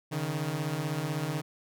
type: beating tone pair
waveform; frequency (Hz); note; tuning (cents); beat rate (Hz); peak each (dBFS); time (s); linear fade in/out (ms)
sawtooth; 140 / 156; C#3 / D#3; +18 / +5; 16; -30 / -28; 0.11-1.42; 20
effects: none